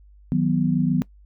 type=chord; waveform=sine; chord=B major; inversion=first; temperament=equal with one note detuned; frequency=158.19 / 185 / 246.9 Hz; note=D#3 / F#3 / B3; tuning=+29 / 0 / 0 cents; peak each=-22 dBFS; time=0.32-1.02 s; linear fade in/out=0 ms; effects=noise-tail reverb RT60 0.1 s tail -21 dB re dry + added 50 Hz sine -47 dBFS peak until 1.25 s